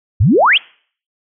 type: exponential sweep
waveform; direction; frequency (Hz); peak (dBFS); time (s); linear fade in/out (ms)
sine; up; 80.8 to 3509; -7; 0.2-0.58; 10
effects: noise-tail reverb RT60 0.5 s tail -25 dB re dry